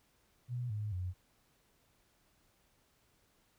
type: tone with pitch steps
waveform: sine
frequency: 122.6 / 105.5 / 90.79 Hz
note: B2 / G#2 / F#2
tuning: -12 / +28 / -32 cents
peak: -35 dBFS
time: 0.48-1.14 s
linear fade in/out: 50 ms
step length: 220 ms
effects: pink hiss -72 dBFS RMS until 3.58 s